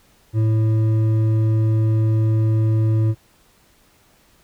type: tone with hard clipping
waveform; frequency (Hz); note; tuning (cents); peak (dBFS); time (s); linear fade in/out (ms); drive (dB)
sine; 110; A2; 0; -16; 0.33-3.15; 50; 7
effects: pink hiss -56 dBFS RMS until 4.43 s